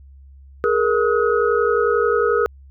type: tone cluster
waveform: sine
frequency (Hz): 418.5 / 469.7 / 1270 / 1458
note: G#4 / A#4 / D#6 / F#6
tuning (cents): +13 / +13 / +35 / -26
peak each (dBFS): -19 / -18 / -22 / -26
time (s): 0.64-2.46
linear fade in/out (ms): 0
effects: added 68 Hz sine -41 dBFS peak until 2.7 s